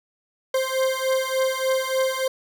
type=beating tone pair; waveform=40% pulse; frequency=523.3 / 526.7 Hz; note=C5 / C5; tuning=0 / +11 cents; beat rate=3.4 Hz; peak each=-23 dBFS; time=0.54-2.28 s; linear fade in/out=5 ms; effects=none